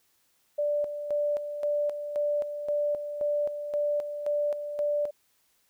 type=tone with tremolo; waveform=sine; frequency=587.3 Hz; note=D5; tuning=in tune; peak=-24 dBFS; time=0.58-5.11 s; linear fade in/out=10 ms; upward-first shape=square; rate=1.9 Hz; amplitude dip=60%; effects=white hiss -69 dBFS RMS until 5.69 s